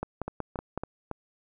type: two click trains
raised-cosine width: 1 ms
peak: -19 / -17 dBFS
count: 4 / 5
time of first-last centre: 0.28-1.113 / 0.03-0.776 s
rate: 3.6 / 5.36 Hz
effects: none